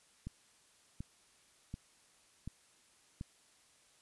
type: click train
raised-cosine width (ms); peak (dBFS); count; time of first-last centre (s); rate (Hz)
5; -29; 5; 0.27-3.211; 1.36
effects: white hiss -67 dBFS RMS until 4.01 s + resampled to 24000 Hz